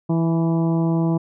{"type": "harmonic tone with a mistuned harmonic", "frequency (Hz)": 164.81, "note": "E3", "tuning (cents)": 0, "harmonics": [1, 2, 3, 4, 5, 6, 7], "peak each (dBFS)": [-18, -22, -34, -31, -35, -35, -43], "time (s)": [0.09, 1.18], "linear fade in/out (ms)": 10, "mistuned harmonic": 5, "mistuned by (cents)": 25, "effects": []}